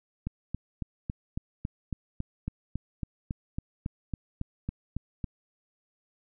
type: click train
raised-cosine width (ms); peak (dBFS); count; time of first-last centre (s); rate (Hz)
5; -19; 19; 0.27-5.242; 3.62
effects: none